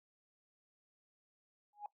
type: tone with exponential growth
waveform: sine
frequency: 828 Hz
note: G#5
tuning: 5 cents flat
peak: -37 dBFS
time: 1.73-1.86 s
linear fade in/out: 2 ms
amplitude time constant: 28 ms
effects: noise-tail reverb RT60 0.1 s tail -17 dB re dry + tanh soft clip ceiling -33 dBFS